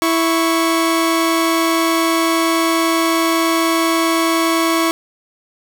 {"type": "tone pair together", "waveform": "sawtooth", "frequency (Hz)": [329.6, 1108.6], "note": ["E4", "C#6"], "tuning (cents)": [0, 0], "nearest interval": "octave + major sixth", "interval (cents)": 2100, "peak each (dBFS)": [-11, -15], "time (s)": [0.02, 4.91], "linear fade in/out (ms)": 0, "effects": []}